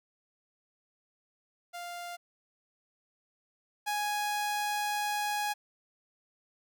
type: tone pair in turn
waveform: sawtooth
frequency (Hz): 698.5 / 831.2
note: F5 / G#5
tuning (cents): 0 / +1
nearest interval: minor third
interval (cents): 301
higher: second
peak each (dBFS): -35 / -26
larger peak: second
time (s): 1.73-2.17 / 3.86-5.54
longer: second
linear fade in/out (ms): 20
effects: none